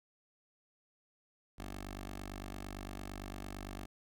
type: tone with notch filter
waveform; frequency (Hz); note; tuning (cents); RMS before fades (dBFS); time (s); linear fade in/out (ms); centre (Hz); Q
10% pulse; 48.84; G1; -6; -45; 1.58-3.86; 10; 140; 0.92
effects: none